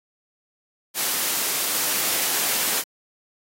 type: noise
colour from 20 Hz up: white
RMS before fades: -23 dBFS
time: 0.94-2.84 s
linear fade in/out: 50 ms
effects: high-pass 200 Hz 12 dB/octave + AAC 48 kbps